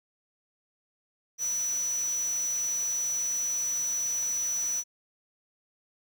sine tone in noise, 5920 Hz, F#8, in tune, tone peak -27 dBFS, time 1.38-4.84 s, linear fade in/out 50 ms, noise white, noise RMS -43 dBFS, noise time 1.38-4.84 s, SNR +13 dB, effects none

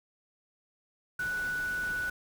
sine tone in noise, 1480 Hz, F#6, in tune, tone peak -30 dBFS, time 1.19-2.1 s, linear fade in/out 5 ms, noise pink, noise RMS -45 dBFS, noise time 1.19-2.1 s, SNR +12 dB, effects none

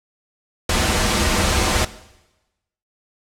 pink noise with comb filter, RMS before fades -18 dBFS, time 0.69-1.85 s, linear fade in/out 5 ms, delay 7.2 ms, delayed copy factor -0.55, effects noise-tail reverb RT60 1.0 s tail -17 dB re dry + low-pass 9000 Hz 12 dB/octave

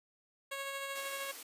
10% pulse tone with tremolo, 550 Hz, C#5, 14 cents flat, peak -29 dBFS, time 0.51-1.32 s, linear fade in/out 10 ms, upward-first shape sine, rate 13 Hz, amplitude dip 30%
white high-pass noise, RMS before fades -47 dBFS, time 0.95-1.43 s, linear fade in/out 5 ms, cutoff 250 Hz, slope 96 dB/octave
effects resampled to 32000 Hz

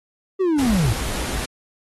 triangle linear sweep, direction down, 392 to 92.6 Hz, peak -14 dBFS, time 0.39-0.94 s, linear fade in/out 20 ms
pink noise, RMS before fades -28 dBFS, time 0.58-1.46 s, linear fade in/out 10 ms
sine tone bursts, 56.6 Hz, A1, 50 cents sharp, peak -22 dBFS, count 5, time 0.69-1.403 s, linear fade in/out 10 ms, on 81 ms, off 77 ms
effects AAC 32 kbps

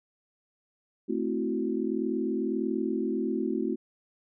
sine chord, F# half-diminished seventh, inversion first, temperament equal, 220 / 261.6 / 329.6 / 370 Hz, A3 / C4 / E4 / F#4, 0 / 0 / 0 / 0 cents, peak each -32 dBFS, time 1.08-3.76 s, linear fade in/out 20 ms, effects none

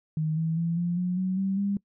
sine tone with pitch steps, 156.3 / 161.91 / 167.71 / 173.73 / 179.96 / 186.41 / 193.1 / 200 Hz, D#3 / E3 / E3 / F3 / F#3 / F#3 / G3 / G3, +8 / -31 / +30 / -9 / -48 / +13 / -26 / +35 cents, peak -24 dBFS, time 0.17-1.77 s, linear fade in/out 2 ms, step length 200 ms, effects noise-tail reverb RT60 0.1 s tail -23 dB re dry

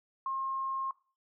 sine tone, 1070 Hz, C6, 38 cents sharp, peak -31 dBFS, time 0.26-0.91 s, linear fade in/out 2 ms, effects noise-tail reverb RT60 0.4 s tail -21 dB re dry

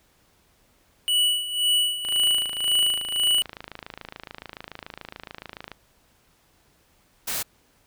square tone with tremolo, 2948 Hz, F#7, 7 cents flat, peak -18 dBFS, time 1.08-3.42 s, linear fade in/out 0 ms, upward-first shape sine, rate 1.9 Hz, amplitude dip 75%
click train, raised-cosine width 0.3 ms, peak -20 dBFS, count 100, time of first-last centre 2.05-5.717 s, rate 27 Hz
white noise, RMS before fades -28 dBFS, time 7.27-7.43 s, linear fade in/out 10 ms
effects pink hiss -62 dBFS RMS until 7.86 s

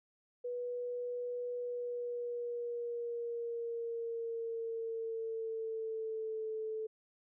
sine tone with pitch glide, 488.7 to 437.9 Hz, B4 to A4, -18 to -8 cents, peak -36 dBFS, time 0.44-6.87 s, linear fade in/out 10 ms, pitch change -190 cents, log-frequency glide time 1.55-6.51 s, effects none

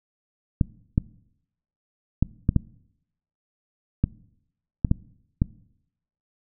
clicks, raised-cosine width 5 ms, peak -6 dBFS, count 9, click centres 0.612 / 0.979 / 2.226 / 2.491 / 2.563 / 4.04 / 4.848 / 4.914 / 5.419 s, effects noise-tail reverb RT60 0.8 s tail -22 dB re dry

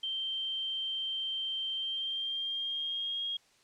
sine tone with pitch glide, 3136 to 3264 Hz, G7 to G#7, 0 to -31 cents, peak -32 dBFS, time 0.03-3.37 s, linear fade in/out 5 ms, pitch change +69 cents, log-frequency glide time 1.74-3.23 s, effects white hiss -65 dBFS RMS until 3.63 s + low-pass 7000 Hz 12 dB/octave

